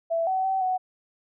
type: tone with pitch steps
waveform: sine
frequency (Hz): 664 / 756 / 766 / 743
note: E5 / F#5 / G5 / F#5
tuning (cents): +12 / +37 / -40 / +7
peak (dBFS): -22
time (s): 0.1-0.78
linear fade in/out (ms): 20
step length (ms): 170
effects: none